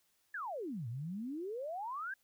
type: exponential two-way sweep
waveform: sine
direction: down then up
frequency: 1776 to 110 to 1651 Hz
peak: -38 dBFS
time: 0.34-2.14 s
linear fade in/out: 5 ms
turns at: 0.88 s
effects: white hiss -75 dBFS RMS until 2.23 s